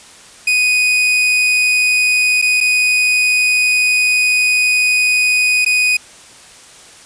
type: tone with dropouts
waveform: 40% pulse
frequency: 2489 Hz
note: D#7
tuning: in tune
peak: -10 dBFS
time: 0.47-5.97 s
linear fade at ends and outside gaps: 5 ms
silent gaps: 2.417-2.423 / 2.605-2.609 / 5.649-5.661 s
effects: white hiss -40 dBFS RMS until 7.05 s + resampled to 22050 Hz